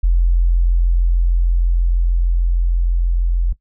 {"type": "tone with level ramp", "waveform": "sine", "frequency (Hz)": 43.19, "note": "F1", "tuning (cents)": -18, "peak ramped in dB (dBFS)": [-10, -13], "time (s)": [0.03, 3.53], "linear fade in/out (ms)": 10, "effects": ["noise-tail reverb RT60 0.1 s tail -18 dB re dry"]}